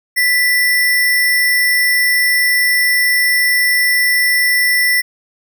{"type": "tone with sample-and-hold", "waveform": "sine", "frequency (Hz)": 1975.5, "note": "B6", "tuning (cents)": 0, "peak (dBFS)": -10, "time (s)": [0.16, 5.02], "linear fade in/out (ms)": 20, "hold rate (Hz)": 7350, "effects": []}